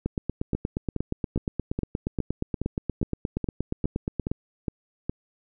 two click trains, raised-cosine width 3 ms, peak -14 / -13 dBFS, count 12 / 37, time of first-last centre 0.55-5.095 / 0.06-4.315 s, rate 2.42 / 8.46 Hz, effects none

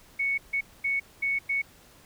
sine tone bursts at uneven times, 2217 Hz, C#7, in tune, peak -24 dBFS, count 5, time 0.19-0.38 / 0.53-0.61 / 0.84-1 / 1.22-1.39 / 1.49-1.62 s, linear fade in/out 10 ms, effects pink hiss -55 dBFS RMS until 2.05 s

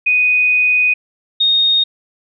sine tone pair in turn, 2489 / 3709 Hz, D#7 / A#7, 0 / -9 cents, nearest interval perfect fifth, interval 691 cents, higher second, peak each -10 dBFS, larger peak neither, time 0.06-0.94 / 1.4-1.84 s, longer first, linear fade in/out 10 ms, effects none

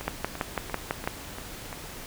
two click trains, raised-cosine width 0.5 ms, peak -11 / -21 dBFS, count 7 / 6, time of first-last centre 0.08-1.075 / 0.01-1.728 s, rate 6.03 / 2.91 Hz, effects pink hiss -41 dBFS RMS until 2.06 s

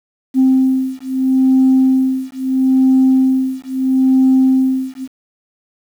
sine beating tone pair, 261.6 / 262.36 Hz, C4 / C4, 0 / +5 cents, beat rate 0.76 Hz, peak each -12 dBFS, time 0.34-5.08 s, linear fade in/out 50 ms, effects tanh soft clip ceiling -4 dBFS + 7-bit

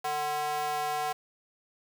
square tone with high-pass filter, 149.7 Hz, D3, 33 cents sharp, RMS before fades -31 dBFS, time 0.04-1.13 s, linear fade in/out 10 ms, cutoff 740 Hz, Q 2.9, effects 8-bit

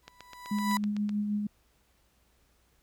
35% pulse tone with exponential growth, 987.8 Hz, B5, in tune, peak -24 dBFS, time 0.03-0.77 s, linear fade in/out 1 ms, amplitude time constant 160 ms
click train, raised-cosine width 0.2 ms, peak -26 dBFS, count 9, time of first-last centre 0.08-1.093 s, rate 7.9 Hz
sine tone with tremolo, 207.7 Hz, G#3, in tune, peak -26 dBFS, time 0.51-1.47 s, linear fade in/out 5 ms, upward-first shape sine, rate 6.3 Hz, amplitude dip 35%
effects added 60 Hz sine -69 dBFS peak until 2.82 s + pink hiss -69 dBFS RMS until 2.82 s

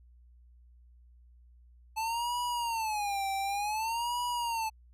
square tone with vibrato, 871 Hz, A5, 18 cents flat, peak -31 dBFS, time 1.96-4.7 s, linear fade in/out 20 ms, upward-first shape sine, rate 0.55 Hz, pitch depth 190 cents each way, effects added 60 Hz sine -55 dBFS peak until 4.93 s + resampled to 32000 Hz

